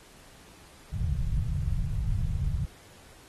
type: low-pass noise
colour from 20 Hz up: pink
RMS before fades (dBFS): -28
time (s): 0.92-2.66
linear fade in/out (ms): 20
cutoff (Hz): 160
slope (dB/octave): 48
effects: pink hiss -54 dBFS RMS until 3.28 s + AAC 32 kbps